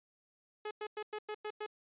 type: tone bursts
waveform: sawtooth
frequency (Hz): 424.2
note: G#4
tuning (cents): +37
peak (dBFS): -34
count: 7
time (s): 0.65-1.664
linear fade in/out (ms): 5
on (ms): 60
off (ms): 99
effects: resampled to 8000 Hz